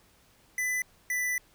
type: tone pair in turn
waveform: square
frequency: 2000 / 1986.2 Hz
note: B6 / B6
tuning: +21 / +9 cents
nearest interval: unison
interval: 12 cents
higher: first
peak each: -28 dBFS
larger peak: neither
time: 0.58-0.82 / 1.1-1.38 s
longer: second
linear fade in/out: 2 ms
effects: pink hiss -62 dBFS RMS until 1.54 s